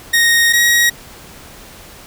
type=tone pair in turn; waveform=sawtooth; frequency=1864 / 1894.4 Hz; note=A#6 / A#6; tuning=-1 / +27 cents; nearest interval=unison; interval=28 cents; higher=second; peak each=-6 dBFS; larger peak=neither; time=0.13-0.53 / 0.53-0.9 s; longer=first; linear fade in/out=10 ms; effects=pink hiss -38 dBFS RMS until 2.06 s

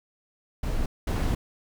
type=noise bursts at uneven times; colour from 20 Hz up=brown; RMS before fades=-26 dBFS; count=2; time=0.63-0.86 / 1.07-1.35 s; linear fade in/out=5 ms; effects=none

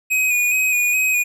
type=tone with vibrato; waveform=square; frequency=2489 Hz; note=D#7; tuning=in tune; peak=-16 dBFS; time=0.1-1.24 s; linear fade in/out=20 ms; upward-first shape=square; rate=2.4 Hz; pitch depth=25 cents each way; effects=none

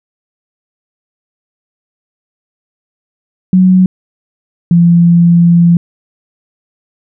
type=tone pair in turn; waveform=sine; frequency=185 / 171.26 Hz; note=F#3 / F3; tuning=0 / -34 cents; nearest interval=minor second; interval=134 cents; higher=first; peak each=-3 dBFS; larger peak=neither; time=3.53-3.86 / 4.71-5.77 s; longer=second; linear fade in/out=2 ms; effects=none

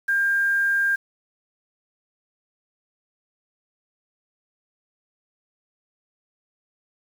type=tone with quantisation; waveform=sine; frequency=1600 Hz; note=G6; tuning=35 cents sharp; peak=-18 dBFS; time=0.08-0.96 s; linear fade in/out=10 ms; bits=7; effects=none

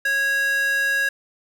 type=tone with high-pass filter; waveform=square; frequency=550 Hz; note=C#5; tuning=14 cents flat; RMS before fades=-21 dBFS; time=0.05-1.09 s; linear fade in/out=5 ms; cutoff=1500 Hz; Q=5.5; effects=none

